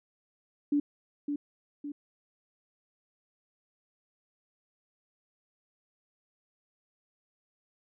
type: tone with echo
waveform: sine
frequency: 289.7 Hz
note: D4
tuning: 24 cents flat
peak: -23 dBFS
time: 0.72-0.8 s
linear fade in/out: 5 ms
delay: 560 ms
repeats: 2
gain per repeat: -6 dB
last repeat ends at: 1.92 s
effects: none